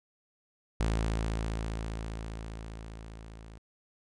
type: tone with level ramp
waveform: sawtooth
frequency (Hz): 55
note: A1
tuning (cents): 0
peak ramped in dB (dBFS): -22 to -43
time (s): 0.8-3.58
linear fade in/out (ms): 0
effects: resampled to 22050 Hz